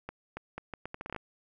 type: accelerating click train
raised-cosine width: 0.5 ms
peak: -23 dBFS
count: 12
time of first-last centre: 0.09-1.163 s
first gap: 280 ms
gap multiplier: 0.75
effects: none